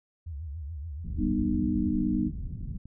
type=tone with vibrato; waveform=sine; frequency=76.5 Hz; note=D#2; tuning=29 cents flat; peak=-34 dBFS; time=0.26-1.92 s; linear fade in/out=10 ms; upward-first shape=triangle; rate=7 Hz; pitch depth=240 cents each way
type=low-pass noise; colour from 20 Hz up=pink; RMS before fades=-35 dBFS; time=1.04-2.78 s; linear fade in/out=10 ms; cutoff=190 Hz; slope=24 dB/octave
type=chord; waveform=sine; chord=G augmented; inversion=none; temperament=just; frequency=196 / 245 / 306.2 Hz; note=G3 / B3 / D#4; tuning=0 / -14 / -28 cents; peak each=-29 dBFS; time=1.17-2.31 s; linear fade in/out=50 ms
type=click; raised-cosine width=5 ms; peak=-33 dBFS; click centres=2.856 s
effects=none